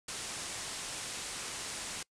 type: low-pass noise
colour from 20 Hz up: white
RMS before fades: -41 dBFS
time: 0.08-2.03 s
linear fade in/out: 5 ms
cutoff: 9600 Hz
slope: 48 dB/octave
effects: noise-tail reverb RT60 0.1 s tail -24 dB re dry